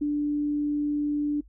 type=tone; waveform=sine; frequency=293.7 Hz; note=D4; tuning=in tune; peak=-23 dBFS; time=0.01-1.41 s; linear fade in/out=10 ms; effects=noise-tail reverb RT60 0.1 s tail -23 dB re dry + added 50 Hz sine -50 dBFS peak until 1.48 s